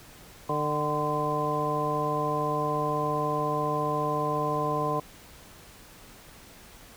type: harmonic tone with a mistuned harmonic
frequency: 150 Hz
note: D3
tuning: 37 cents sharp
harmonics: 1 / 2 / 3 / 4 / 5 / 7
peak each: -33 / -35 / -32 / -33 / -34 / -29 dBFS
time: 0.49-5 s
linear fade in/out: 5 ms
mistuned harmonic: 7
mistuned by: -34 cents
effects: pink hiss -50 dBFS RMS until 6.96 s